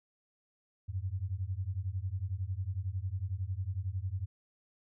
sine beating tone pair, 89 / 100 Hz, F2 / G2, +33 / +35 cents, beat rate 11 Hz, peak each -36 / -36 dBFS, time 0.88-4.26 s, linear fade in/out 20 ms, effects none

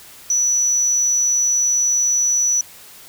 sine tone, 5920 Hz, F#8, in tune, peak -13 dBFS, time 0.3-2.61 s, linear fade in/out 2 ms, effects tanh soft clip ceiling -11 dBFS + white hiss -42 dBFS RMS until 3.08 s

